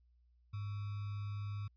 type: tone with sample-and-hold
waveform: sine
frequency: 102.5 Hz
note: G#2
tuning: 22 cents flat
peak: -38 dBFS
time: 0.53-1.68 s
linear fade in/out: 10 ms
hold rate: 1225 Hz
effects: added 60 Hz sine -66 dBFS peak until 1.76 s + resampled to 11025 Hz